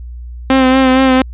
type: tone with vibrato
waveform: sawtooth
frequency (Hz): 261.6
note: C4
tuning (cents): 0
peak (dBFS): -3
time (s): 0.5-1.22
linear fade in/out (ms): 2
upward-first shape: sine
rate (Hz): 4.3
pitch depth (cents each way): 30
effects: added 60 Hz sine -25 dBFS peak until 1.33 s + resampled to 8000 Hz